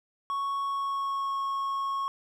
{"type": "tone with pitch glide", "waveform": "triangle", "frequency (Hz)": [1108.7, 1096.6], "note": ["C#6", "C#6"], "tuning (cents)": [0, -19], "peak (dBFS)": -26, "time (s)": [0.3, 2.08], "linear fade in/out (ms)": 0, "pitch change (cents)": -19, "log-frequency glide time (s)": [0.64, 1.38], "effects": []}